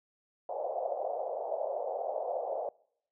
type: band-pass noise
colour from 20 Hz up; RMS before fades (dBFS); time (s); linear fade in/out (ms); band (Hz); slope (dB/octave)
pink; -35; 0.49-2.69; 2; 520 to 740; 48
effects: noise-tail reverb RT60 0.7 s tail -25 dB re dry